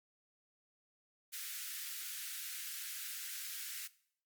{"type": "high-pass noise", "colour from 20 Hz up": "white", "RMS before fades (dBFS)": -44, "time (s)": [1.32, 3.88], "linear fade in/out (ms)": 20, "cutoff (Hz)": 1400, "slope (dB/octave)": 48, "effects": ["noise-tail reverb RT60 0.6 s tail -19 dB re dry", "Opus 48 kbps"]}